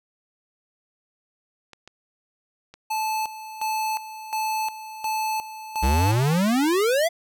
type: clicks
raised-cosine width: 0.2 ms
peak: -26 dBFS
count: 3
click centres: 1.733 / 1.876 / 2.74 s
type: tone with tremolo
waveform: square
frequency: 871 Hz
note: A5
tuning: 18 cents flat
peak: -24 dBFS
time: 2.9-6.36 s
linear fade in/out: 10 ms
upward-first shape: square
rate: 1.4 Hz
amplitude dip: 75%
type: exponential sweep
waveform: square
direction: up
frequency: 61.74 to 698.5 Hz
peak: -19 dBFS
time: 5.82-7.09 s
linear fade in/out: 20 ms
effects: none